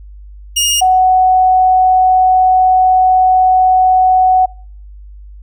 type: tone pair in turn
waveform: 20% pulse / sine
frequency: 2848 / 744 Hz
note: F7 / F#5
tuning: +33 / +9 cents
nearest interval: octave + major seventh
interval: 2324 cents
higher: first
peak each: -6 dBFS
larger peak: neither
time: 0.56-0.81 / 0.81-4.46 s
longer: second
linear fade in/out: 10 ms
effects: noise-tail reverb RT60 0.5 s tail -25 dB re dry + added 50 Hz sine -31 dBFS peak until 5.42 s